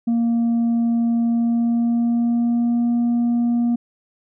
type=tone with pitch glide; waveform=sine; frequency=233.1 to 237.6 Hz; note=A#3 to A#3; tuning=0 to +33 cents; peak=-13 dBFS; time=0.07-3.76 s; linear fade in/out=10 ms; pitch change=+33 cents; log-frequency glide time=1.27-2.91 s; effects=tanh soft clip ceiling -15 dBFS